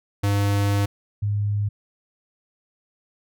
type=tone pair in turn; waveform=square / sine; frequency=100.9 / 103.08 Hz; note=G#2 / G#2; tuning=-49 / -12 cents; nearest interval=unison; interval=37 cents; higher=second; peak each=-19 / -20 dBFS; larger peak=first; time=0.23-0.86 / 1.22-1.69 s; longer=first; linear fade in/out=10 ms; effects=none